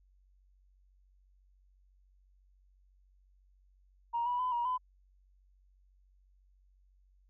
sine tone with pitch steps, 940 / 977 / 1007 / 952 / 1009 Hz, A#5 / B5 / B5 / A#5 / B5, +14 / -19 / +33 / +36 / +37 cents, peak -29 dBFS, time 4.13-4.78 s, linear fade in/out 20 ms, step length 130 ms, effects tanh soft clip ceiling -25 dBFS + added 47 Hz sine -63 dBFS peak until 7.29 s

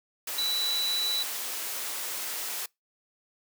sine tone in noise, 3951 Hz, B7, in tune, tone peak -26 dBFS, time 0.38-1.23 s, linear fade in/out 5 ms, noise white, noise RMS -34 dBFS, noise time 0.27-2.66 s, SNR +5 dB, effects noise-tail reverb RT60 0.2 s tail -26 dB re dry + high-pass 400 Hz 12 dB/octave

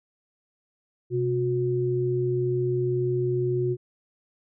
sine tone pair together, 128.2 / 362.6 Hz, C3 / F#4, -35 / -35 cents, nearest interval octave + tritone, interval 1800 cents, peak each -26 / -24 dBFS, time 1.1-3.77 s, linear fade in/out 50 ms, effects none

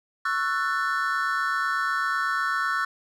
triangle chord, F# minor seventh, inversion second, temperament just, 1110 / 1332 / 1480 / 1776 Hz, C#6 / E6 / F#6 / A6, +2 / +18 / 0 / +16 cents, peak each -28 / -26 / -26 / -29 dBFS, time 0.25-2.85 s, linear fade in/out 5 ms, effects none

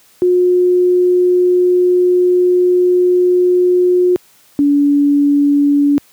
sine tone pair in turn, 360 / 286.6 Hz, F#4 / D4, -47 / -42 cents, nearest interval major third, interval 395 cents, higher first, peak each -8 dBFS, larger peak neither, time 0.22-4.16 / 4.59-5.98 s, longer first, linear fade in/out 0 ms, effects white hiss -49 dBFS RMS until 6.12 s + high-pass 80 Hz 12 dB/octave

